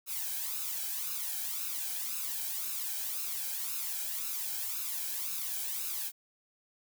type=noise with flanger; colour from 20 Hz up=blue; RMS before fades=-36 dBFS; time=0.06-6.12 s; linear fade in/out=50 ms; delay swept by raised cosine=0.76 to 1.29 ms; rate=1.9 Hz; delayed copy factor=+0.65; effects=none